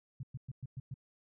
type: tone bursts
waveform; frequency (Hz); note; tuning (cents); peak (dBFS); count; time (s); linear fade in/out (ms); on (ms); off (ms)
sine; 130; C3; -11; -38; 6; 0.2-0.942; 5; 32; 110
effects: none